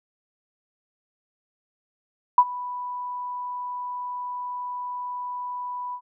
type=tone with ADSR envelope; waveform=sine; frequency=987.8 Hz; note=B5; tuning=in tune; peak=-8 dBFS; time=2.38-6.01 s; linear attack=3 ms; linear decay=53 ms; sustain=-21 dB; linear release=72 ms; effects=none